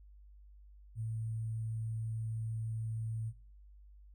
sine tone with sample-and-hold, 111.7 Hz, A2, 27 cents sharp, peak -35 dBFS, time 0.95-3.33 s, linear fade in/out 50 ms, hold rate 8820 Hz, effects noise-tail reverb RT60 0.5 s tail -24 dB re dry + added 50 Hz sine -54 dBFS peak until 4.14 s

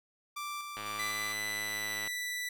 sawtooth tone with tremolo, 1174.7 Hz, D6, in tune, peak -33 dBFS, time 0.36-1.33 s, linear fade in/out 10 ms, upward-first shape square, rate 2 Hz, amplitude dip 35%
click train, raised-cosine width 0.3 ms, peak -25 dBFS, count 138, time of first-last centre 0.77-2.075 s, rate 105 Hz
sawtooth tone with pitch glide, 2000 to 1974.7 Hz, B6 to B6, +21 to -1 cents, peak -31 dBFS, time 0.99-2.49 s, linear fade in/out 5 ms, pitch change -22 cents, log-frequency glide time 1.37-2.07 s
effects none

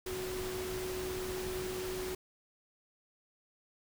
sine tone in noise, 370.2 Hz, F#4, 1 cent sharp, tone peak -37 dBFS, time 0.06-2.15 s, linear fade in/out 5 ms, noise pink, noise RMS -42 dBFS, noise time 0.06-2.15 s, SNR +2 dB, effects none

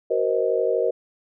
sine chord, C half-diminished seventh, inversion second, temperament just, 376.7 / 470.9 / 523.3 / 627.9 Hz, Gb4 / Bb4 / C5 / Eb5, +31 / +18 / 0 / +16 cents, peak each -26 / -22 / -25 / -26 dBFS, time 0.1-0.91 s, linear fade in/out 10 ms, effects none

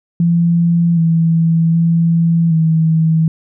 sine tone with pitch steps, 170 / 164.6 / 166.9 / 160.9 Hz, F3 / E3 / E3 / E3, -46 / -2 / +22 / -42 cents, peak -9 dBFS, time 0.2-3.28 s, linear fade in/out 2 ms, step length 770 ms, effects none

